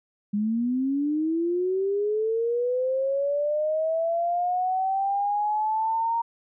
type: linear sweep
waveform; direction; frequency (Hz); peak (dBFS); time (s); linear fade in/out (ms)
sine; up; 202 to 932.3; -22; 0.33-6.22; 10
effects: none